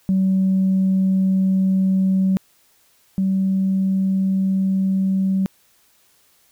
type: tone pair in turn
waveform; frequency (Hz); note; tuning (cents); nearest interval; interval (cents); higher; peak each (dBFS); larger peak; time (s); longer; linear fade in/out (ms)
sine; 190 / 191.32; F#3 / G3; +46 / -42; unison; 12; second; -13 / -15; first; 0.09-2.37 / 3.18-5.46; neither; 0
effects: tanh soft clip ceiling -11 dBFS + white hiss -58 dBFS RMS until 6.51 s